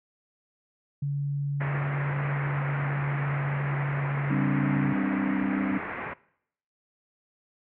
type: tone with pitch glide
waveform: sine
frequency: 142.1 to 141.2 Hz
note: C#3 to C#3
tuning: +43 to +32 cents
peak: -25 dBFS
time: 1.02-4.93 s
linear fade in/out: 5 ms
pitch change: -11 cents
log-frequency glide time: 1.26-4.16 s
type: low-pass noise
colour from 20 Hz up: white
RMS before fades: -35 dBFS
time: 1.6-6.14 s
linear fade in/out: 10 ms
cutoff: 2200 Hz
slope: 48 dB/octave
type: chord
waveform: sine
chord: G suspended fourth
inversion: none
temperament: equal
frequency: 196 / 261.6 / 293.7 Hz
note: G3 / C4 / D4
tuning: 0 / 0 / 0 cents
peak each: -29 dBFS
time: 4.3-5.78 s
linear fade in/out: 5 ms
effects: noise-tail reverb RT60 0.7 s tail -22 dB re dry + high-pass 80 Hz 12 dB/octave